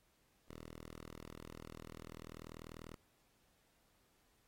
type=tone; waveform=5% pulse; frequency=40.22 Hz; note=E1; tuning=42 cents flat; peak=-39 dBFS; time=0.48-2.96 s; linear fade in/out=10 ms; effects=pink hiss -75 dBFS RMS until 4.47 s + AAC 48 kbps